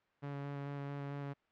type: tone with vibrato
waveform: sawtooth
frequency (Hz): 141.5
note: C#3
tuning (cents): +36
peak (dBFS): -36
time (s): 0.22-1.34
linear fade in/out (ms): 20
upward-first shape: square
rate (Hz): 4.5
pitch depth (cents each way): 10
effects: white hiss -74 dBFS RMS until 1.51 s + low-pass 2000 Hz 12 dB/octave